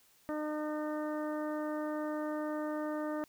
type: harmonic tone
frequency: 303.7 Hz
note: D#4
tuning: 42 cents flat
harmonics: 1 / 2 / 3 / 4 / 5 / 6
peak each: -36 / -38 / -46 / -45 / -51 / -51 dBFS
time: 0.29-3.24 s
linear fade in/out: 0 ms
effects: white hiss -66 dBFS RMS until 3.28 s